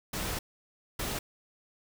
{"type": "noise bursts at uneven times", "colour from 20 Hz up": "pink", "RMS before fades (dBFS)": -34, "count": 2, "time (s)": [[0.13, 0.39], [0.99, 1.19]], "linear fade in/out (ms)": 5, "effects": []}